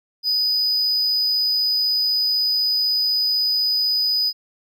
triangle tone, 4978 Hz, D#8, in tune, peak -16 dBFS, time 0.23-4.33 s, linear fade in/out 50 ms, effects none

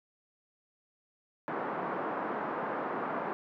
white band-pass noise, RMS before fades -35 dBFS, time 1.48-3.33 s, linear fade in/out 0 ms, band 180 to 1300 Hz, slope 24 dB/octave, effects none

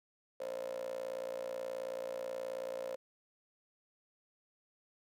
15% pulse tone with high-pass filter, 58.6 Hz, A#1, 10 cents sharp, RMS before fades -41 dBFS, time 0.4-2.96 s, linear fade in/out 5 ms, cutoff 520 Hz, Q 9.9, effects none

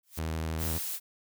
blue noise with exponential growth, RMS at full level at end -37 dBFS, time 0.03-0.19 s, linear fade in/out 5 ms, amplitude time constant 33 ms
sawtooth tone with vibrato, 80 Hz, D#2, 49 cents sharp, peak -27 dBFS, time 0.17-0.79 s, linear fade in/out 20 ms, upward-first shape sine, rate 12 Hz, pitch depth 17 cents each way
blue noise, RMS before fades -35 dBFS, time 0.58-1 s, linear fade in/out 50 ms
effects none

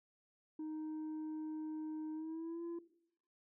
sine tone with pitch glide, 311.1 to 339.3 Hz, D#4 to F4, 0 to -50 cents, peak -38 dBFS, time 0.59-2.79 s, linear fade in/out 5 ms, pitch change +150 cents, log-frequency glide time 2.13-2.63 s, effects noise-tail reverb RT60 0.7 s tail -17 dB re dry + tanh soft clip ceiling -40 dBFS

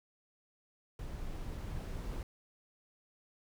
brown noise with level ramp, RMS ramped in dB -42 to -39 dBFS, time 0.99-2.23 s, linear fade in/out 2 ms, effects none

